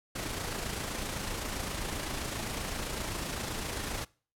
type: noise with amplitude modulation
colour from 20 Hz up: pink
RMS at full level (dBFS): -34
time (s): 0.15-4.05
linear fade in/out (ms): 10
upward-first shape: sine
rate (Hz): 27.7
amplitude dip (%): 40
effects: noise-tail reverb RT60 0.4 s tail -23 dB re dry + low-pass 12000 Hz 12 dB/octave